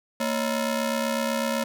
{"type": "ring-modulated tone", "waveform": "sawtooth", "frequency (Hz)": 392, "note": "G4", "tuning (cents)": 0, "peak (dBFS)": -17, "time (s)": [0.2, 1.64], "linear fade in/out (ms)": 5, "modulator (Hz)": 162, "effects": []}